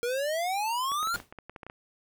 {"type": "exponential sweep", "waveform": "square", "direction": "up", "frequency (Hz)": [467.4, 1434], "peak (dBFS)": -28, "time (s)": [0.03, 1.16], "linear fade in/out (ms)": 0}
{"type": "clicks", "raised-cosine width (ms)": 0.5, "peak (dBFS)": -27, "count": 12, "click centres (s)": [0.918, 1.029, 1.072, 1.159, 1.201, 1.325, 1.387, 1.496, 1.562, 1.632, 1.666, 1.699]}
{"type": "noise with exponential decay", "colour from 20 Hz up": "pink", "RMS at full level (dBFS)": -37, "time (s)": [1.14, 1.32], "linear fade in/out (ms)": 0, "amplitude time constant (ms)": 39}
{"effects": []}